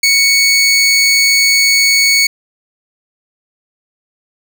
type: tone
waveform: 20% pulse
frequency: 2223 Hz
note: C#7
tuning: 4 cents sharp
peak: -3 dBFS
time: 0.03-2.27 s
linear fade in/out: 5 ms
effects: none